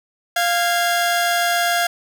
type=tone pair together; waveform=sawtooth; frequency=696 / 1639.7 Hz; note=F5 / G#6; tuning=-6 / -23 cents; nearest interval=octave + minor third; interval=1483 cents; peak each=-14 / -18 dBFS; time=0.36-1.87 s; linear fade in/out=5 ms; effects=none